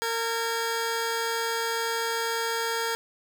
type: tone pair together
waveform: 15% pulse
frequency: 458 / 1632.1 Hz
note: A#4 / G#6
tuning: -31 / -31 cents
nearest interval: octave + minor seventh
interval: 2200 cents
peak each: -21 / -26 dBFS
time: 0.02-2.95 s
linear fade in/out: 0 ms
effects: none